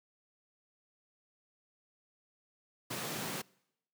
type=high-pass noise; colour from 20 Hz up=pink; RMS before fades=-39 dBFS; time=2.9-3.42 s; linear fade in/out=10 ms; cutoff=120 Hz; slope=48 dB/octave; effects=noise-tail reverb RT60 0.8 s tail -25 dB re dry